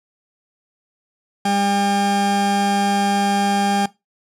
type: tone pair together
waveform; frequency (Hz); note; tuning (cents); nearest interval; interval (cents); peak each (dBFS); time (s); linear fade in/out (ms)
40% pulse; 200.4 / 801.6; G3 / G5; +38 / +38; 2 octaves; 2400; -19; 1.45-3.86; 5
effects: noise-tail reverb RT60 0.2 s tail -19 dB re dry + low-pass 10000 Hz 12 dB/octave